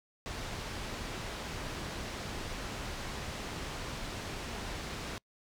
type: low-pass noise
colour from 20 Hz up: pink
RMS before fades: -40 dBFS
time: 0.26-5.18 s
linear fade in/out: 0 ms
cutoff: 6000 Hz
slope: 12 dB/octave
effects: noise-tail reverb RT60 0.1 s tail -26 dB re dry